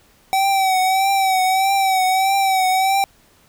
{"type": "tone with vibrato", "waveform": "square", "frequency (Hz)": 765, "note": "G5", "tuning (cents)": -42, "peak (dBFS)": -15, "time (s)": [0.33, 3.04], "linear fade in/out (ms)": 0, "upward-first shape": "triangle", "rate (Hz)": 1.6, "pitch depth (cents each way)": 55, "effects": ["pink hiss -54 dBFS RMS until 3.48 s"]}